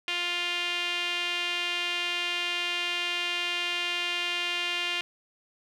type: tone with band-pass filter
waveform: sawtooth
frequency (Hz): 350.6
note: F4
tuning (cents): +7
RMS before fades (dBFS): -30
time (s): 0.08-5.01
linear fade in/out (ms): 0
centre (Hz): 2800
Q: 3.5
effects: none